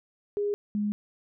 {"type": "tone pair in turn", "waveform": "sine", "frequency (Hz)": [410, 207.7], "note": ["G#4", "G#3"], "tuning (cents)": [-22, 0], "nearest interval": "octave", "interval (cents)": 1178, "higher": "first", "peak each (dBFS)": -25, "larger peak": "neither", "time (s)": [[0.37, 0.54], [0.75, 0.92]], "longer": "neither", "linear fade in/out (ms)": 0, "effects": []}